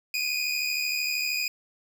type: tone pair together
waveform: 25% pulse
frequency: 2435 / 2508 Hz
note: D#7 / D#7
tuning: -38 / +13 cents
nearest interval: minor second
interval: 51 cents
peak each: -25 dBFS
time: 0.14-1.48 s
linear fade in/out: 2 ms
effects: none